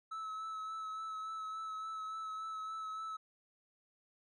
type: tone with vibrato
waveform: triangle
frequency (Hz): 1300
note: E6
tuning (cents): -24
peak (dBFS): -38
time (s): 0.11-3.17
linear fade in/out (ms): 10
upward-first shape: sine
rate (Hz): 3.5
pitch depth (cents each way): 19
effects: resampled to 24000 Hz